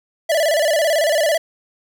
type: tone with vibrato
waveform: square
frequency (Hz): 622.3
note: D#5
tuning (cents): 0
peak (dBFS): -15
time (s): 0.29-1.38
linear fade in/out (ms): 10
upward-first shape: square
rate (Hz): 18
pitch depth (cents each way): 100
effects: none